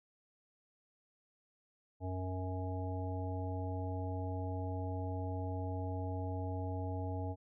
harmonic tone, 92.5 Hz, F#2, in tune, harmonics 1 / 3 / 5 / 7 / 9, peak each -37 / -44 / -47 / -47 / -47 dBFS, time 2-7.36 s, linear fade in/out 50 ms, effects none

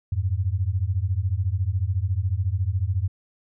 sine beating tone pair, 87.31 / 101.31 Hz, F2 / G#2, 0 / -42 cents, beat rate 14 Hz, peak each -24 dBFS, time 0.12-3.08 s, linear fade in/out 5 ms, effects none

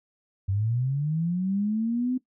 sine linear sweep, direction up, 93.6 to 258.5 Hz, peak -23 dBFS, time 0.48-2.18 s, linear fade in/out 10 ms, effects noise-tail reverb RT60 0.1 s tail -17 dB re dry

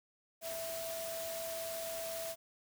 sine tone in noise, 659.3 Hz, E5, in tune, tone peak -40 dBFS, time 0.41-2.36 s, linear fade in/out 50 ms, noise white, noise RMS -44 dBFS, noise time 0.41-2.36 s, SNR +1 dB, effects none

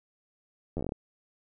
slowing click train, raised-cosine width 2 ms, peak -20 dBFS, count 9, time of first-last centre 0.77-0.921 s, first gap 11 ms, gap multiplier 1.15, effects none

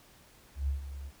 sine tone with ADSR envelope, 69.3 Hz, C#2, in tune, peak -26 dBFS, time 0.55-1.12 s, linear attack 130 ms, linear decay 120 ms, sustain -12 dB, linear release 54 ms, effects pink hiss -59 dBFS RMS until 1.2 s

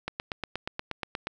click train, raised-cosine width 0.3 ms, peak -15 dBFS, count 11, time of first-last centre 0.08-1.27 s, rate 8.4 Hz, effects none

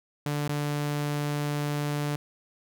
sawtooth tone with dropouts, 146.6 Hz, D3, 3 cents flat, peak -23 dBFS, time 0.26-2.16 s, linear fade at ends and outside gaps 2 ms, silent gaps 0.48-0.492 s, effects none

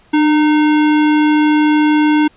sine tone with sample-and-hold, 301.1 Hz, D4, 43 cents sharp, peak -8 dBFS, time 0.13-2.28 s, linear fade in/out 10 ms, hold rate 1225 Hz, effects pink hiss -50 dBFS RMS until 2.36 s + resampled to 8000 Hz

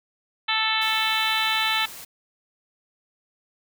harmonic tone, 440 Hz, A4, in tune, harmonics 2 / 3 / 4 / 5 / 6 / 7 / 8 / 9, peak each -29 / -29 / -29 / -29 / -29 / -29 / -29 / -29 dBFS, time 0.48-1.86 s, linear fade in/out 10 ms
white noise, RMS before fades -40 dBFS, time 0.81-2.05 s, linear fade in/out 10 ms
effects none

